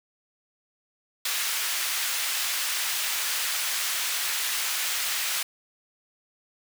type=high-pass noise; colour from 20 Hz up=pink; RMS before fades=-28 dBFS; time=1.25-5.43 s; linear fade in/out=5 ms; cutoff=1800 Hz; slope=12 dB/octave; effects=none